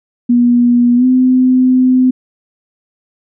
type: tone with pitch glide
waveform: sine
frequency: 241.6 to 255.4 Hz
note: B3 to C4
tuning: -38 to -42 cents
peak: -6 dBFS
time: 0.29-2.11 s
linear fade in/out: 10 ms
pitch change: +96 cents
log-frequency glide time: 0.96-1.05 s
effects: none